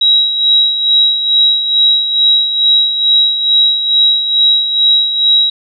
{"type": "tone with tremolo", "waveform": "sine", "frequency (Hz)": 3852, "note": "B7", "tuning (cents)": -44, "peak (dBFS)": -5, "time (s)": [0.01, 5.5], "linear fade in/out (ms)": 5, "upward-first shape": "sine", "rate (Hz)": 2.3, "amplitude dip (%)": 60, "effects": []}